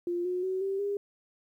sine tone with pitch steps, 349.2 / 362.1 / 375.6 / 389.5 / 403.9 Hz, F4 / F#4 / F#4 / G4 / G#4, 0 / -37 / +26 / -11 / -48 cents, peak -28 dBFS, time 0.07-0.97 s, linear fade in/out 2 ms, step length 180 ms, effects 11-bit

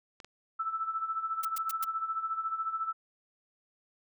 clicks, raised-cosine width 0.2 ms, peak -30 dBFS, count 2, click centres 0.202 / 0.246 s
sine tone with tremolo, 1319 Hz, E6, 1 cent sharp, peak -28 dBFS, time 0.59-2.93 s, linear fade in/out 10 ms, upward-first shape sine, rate 14 Hz, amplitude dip 70%
blue noise bursts, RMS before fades -35 dBFS, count 4, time 1.43-1.844 s, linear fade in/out 5 ms, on 21 ms, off 110 ms
effects none

